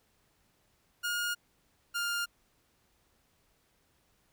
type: tone pair in turn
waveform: sawtooth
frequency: 1428 / 1405.1 Hz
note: F6 / F6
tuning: +38 / +10 cents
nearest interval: unison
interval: 28 cents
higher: first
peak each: -27 / -27 dBFS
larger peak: neither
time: 1.03-1.35 / 1.94-2.26 s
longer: neither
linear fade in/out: 20 ms
effects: pink hiss -71 dBFS RMS until 4.32 s